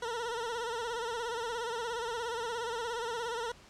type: tone with vibrato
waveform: 20% pulse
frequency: 466.2 Hz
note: A#4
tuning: in tune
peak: -29 dBFS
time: 0.02-3.52 s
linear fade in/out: 5 ms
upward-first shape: sine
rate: 17 Hz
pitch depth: 81 cents each way
effects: pink hiss -56 dBFS RMS until 3.69 s + low-pass 7000 Hz 12 dB/octave

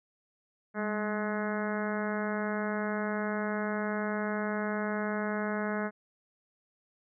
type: harmonic tone with a mistuned harmonic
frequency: 211.6 Hz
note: G#3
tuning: 33 cents sharp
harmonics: 1 / 2 / 3 / 4 / 5 / 6 / 7 / 8 / 9 / 10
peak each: -33 / -37 / -37 / -42 / -43 / -42 / -40 / -42 / -47 / -48 dBFS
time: 0.74-5.91 s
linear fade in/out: 50 ms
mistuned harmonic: 1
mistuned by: -42 cents
effects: none

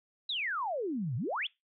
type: exponential two-way sweep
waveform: sine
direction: down then up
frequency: 4038 to 110 to 3641 Hz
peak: -31 dBFS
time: 0.29-1.47 s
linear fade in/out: 5 ms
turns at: 1.16 s
effects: noise-tail reverb RT60 0.2 s tail -22 dB re dry

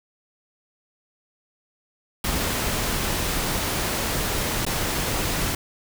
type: noise with dropouts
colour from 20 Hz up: pink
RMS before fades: -25 dBFS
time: 2.24-5.55 s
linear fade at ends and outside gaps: 2 ms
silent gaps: 4.651-4.665 s
effects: none

